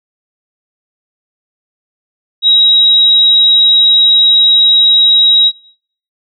sine tone, 3828 Hz, A#7, 45 cents sharp, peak -4 dBFS, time 2.42-5.52 s, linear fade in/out 50 ms, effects noise-tail reverb RT60 0.6 s tail -24 dB re dry

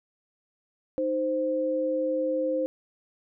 sine tone pair together, 310 / 521.4 Hz, D#4 / C5, -6 / -6 cents, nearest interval major sixth, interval 900 cents, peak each -30 / -25 dBFS, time 0.98-2.66 s, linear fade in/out 0 ms, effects none

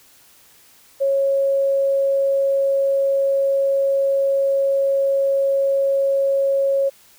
sine tone, 549 Hz, C#5, 17 cents flat, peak -15 dBFS, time 1-6.9 s, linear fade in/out 20 ms, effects white hiss -51 dBFS RMS until 7.18 s

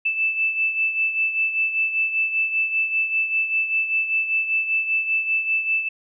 sine beating tone pair, 2637 / 2642.1 Hz, E7 / E7, 0 / +3 cents, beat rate 5.1 Hz, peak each -20 / -27 dBFS, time 0.05-5.89 s, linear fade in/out 10 ms, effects none

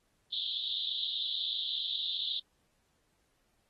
white band-pass noise, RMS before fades -35 dBFS, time 0.32-2.4 s, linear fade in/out 10 ms, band 3300 to 3900 Hz, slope 96 dB/octave, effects pink hiss -75 dBFS RMS until 3.69 s + AAC 32 kbps

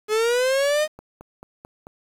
45% pulse linear sweep, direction up, 420.4 to 622.3 Hz, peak -18 dBFS, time 0.08-0.88 s, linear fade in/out 50 ms
click train, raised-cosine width 1 ms, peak -26 dBFS, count 5, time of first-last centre 0.99-1.869 s, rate 4.55 Hz
effects low-pass 11000 Hz 12 dB/octave + 8-bit

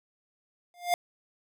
square tone with exponential growth, 704 Hz, F5, 14 cents sharp, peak -20 dBFS, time 0.74-0.94 s, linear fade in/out 1 ms, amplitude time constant 43 ms, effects none

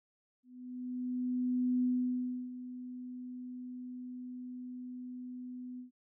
sine tone with ADSR envelope, 250 Hz, B3, 21 cents sharp, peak -27 dBFS, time 0.43-5.91 s, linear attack 1400 ms, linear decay 670 ms, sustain -14 dB, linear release 120 ms, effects none

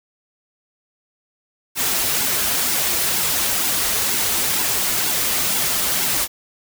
white noise with flanger, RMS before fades -20 dBFS, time 1.75-6.28 s, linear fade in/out 50 ms, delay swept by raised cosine 1.6 to 7.2 ms, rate 2.1 Hz, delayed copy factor -0.65, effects none

